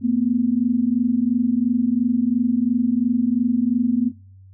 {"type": "tone pair together", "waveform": "sine", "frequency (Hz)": [228.4, 251.3], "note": ["A#3", "B3"], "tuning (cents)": [-35, 30], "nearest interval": "major second", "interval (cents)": 165, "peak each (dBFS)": -19, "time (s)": [0.01, 4.12], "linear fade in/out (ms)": 50, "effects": ["noise-tail reverb RT60 0.6 s tail -24 dB re dry", "added 95 Hz sine -43 dBFS peak until 4.53 s"]}